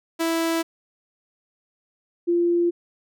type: tone pair in turn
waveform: sawtooth / sine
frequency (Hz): 329.6 / 345.3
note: E4 / F4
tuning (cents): 0 / -20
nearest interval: minor second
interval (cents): 80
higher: second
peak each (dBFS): -17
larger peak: neither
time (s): 0.19-0.63 / 2.27-2.71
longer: neither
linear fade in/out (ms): 20
effects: none

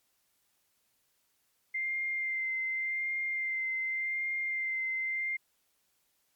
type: tone with vibrato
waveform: sine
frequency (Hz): 2093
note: C7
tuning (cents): 0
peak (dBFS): -30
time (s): 1.74-5.37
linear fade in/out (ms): 10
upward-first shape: sine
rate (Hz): 0.87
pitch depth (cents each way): 18
effects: white hiss -74 dBFS RMS until 6.35 s + MP3 96 kbps

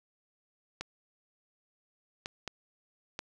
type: clicks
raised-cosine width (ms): 0.2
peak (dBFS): -19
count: 4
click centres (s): 0.81 / 2.259 / 2.477 / 3.191
effects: none

